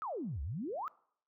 sine exponential two-way sweep, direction down then up, 1344 to 63.1 to 1344 Hz, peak -36 dBFS, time 0.02-0.88 s, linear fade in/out 0 ms, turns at 0.42 s, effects noise-tail reverb RT60 0.6 s tail -23 dB re dry

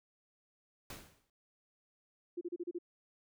pink noise with exponential decay, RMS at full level -44 dBFS, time 0.9-1.3 s, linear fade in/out 2 ms, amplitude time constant 86 ms
sine tone bursts, 349.2 Hz, F4, in tune, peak -36 dBFS, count 6, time 2.37-2.787 s, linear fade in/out 10 ms, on 42 ms, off 33 ms
effects none

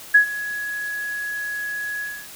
sine tone with ADSR envelope, 1676 Hz, G#6, 15 cents sharp, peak -7 dBFS, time 0.14-2.28 s, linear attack 11 ms, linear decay 100 ms, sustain -18 dB, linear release 270 ms, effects white hiss -40 dBFS RMS until 2.35 s

